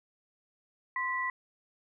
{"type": "tone pair together", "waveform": "sine", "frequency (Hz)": [1037, 1957.6], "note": ["C6", "B6"], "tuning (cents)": [-16, -16], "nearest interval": "major seventh", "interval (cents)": 1100, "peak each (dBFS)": [-33, -32], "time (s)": [0.96, 1.3], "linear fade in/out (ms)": 2, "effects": []}